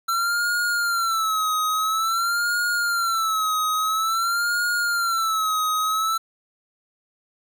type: tone with vibrato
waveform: square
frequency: 1342 Hz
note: E6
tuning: 31 cents sharp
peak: -21 dBFS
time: 0.08-6.18 s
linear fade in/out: 10 ms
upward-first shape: sine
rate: 0.49 Hz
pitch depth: 110 cents each way
effects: 9-bit